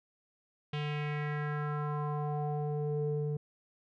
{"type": "tone with low-pass filter sweep", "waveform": "square", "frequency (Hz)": 148.4, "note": "D3", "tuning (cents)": 18, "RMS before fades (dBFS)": -34, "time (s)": [0.73, 3.37], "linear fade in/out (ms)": 5, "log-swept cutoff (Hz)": [3100, 350], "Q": 3.2, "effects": []}